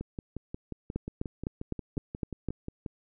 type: two click trains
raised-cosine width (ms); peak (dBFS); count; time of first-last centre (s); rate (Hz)
3; -23 / -18; 17 / 7; 0.01-2.862 / 0.96-2.487; 5.61 / 3.93
effects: none